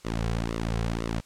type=tone with flanger; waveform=sawtooth; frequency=56.5 Hz; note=A1; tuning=47 cents sharp; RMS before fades=-29 dBFS; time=0.04-1.21 s; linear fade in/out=20 ms; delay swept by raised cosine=1.2 to 3.4 ms; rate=2 Hz; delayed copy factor=-0.85; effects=white hiss -57 dBFS RMS until 1.25 s + low-pass 8000 Hz 12 dB/octave